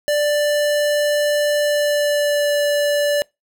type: tone with pitch glide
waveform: square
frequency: 589 to 582.6 Hz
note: D5 to D5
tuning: +5 to -14 cents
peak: -16 dBFS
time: 0.08-3.22 s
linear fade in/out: 0 ms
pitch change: -19 cents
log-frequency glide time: 1.6-2.54 s
effects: noise-tail reverb RT60 0.2 s tail -25 dB re dry